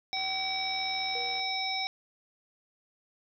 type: harmonic tone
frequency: 763 Hz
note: G5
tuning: 47 cents flat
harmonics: 1 / 3 / 5 / 7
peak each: -35 / -35 / -35 / -35 dBFS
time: 0.13-1.87 s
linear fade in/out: 0 ms
type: click train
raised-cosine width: 0.3 ms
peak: -32 dBFS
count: 92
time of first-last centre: 0.17-1.395 s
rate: 74.3 Hz
type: tone with exponential decay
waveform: sine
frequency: 481.5 Hz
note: B4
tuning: 44 cents flat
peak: -38 dBFS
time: 1.15-1.84 s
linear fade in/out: 5 ms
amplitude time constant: 150 ms
effects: none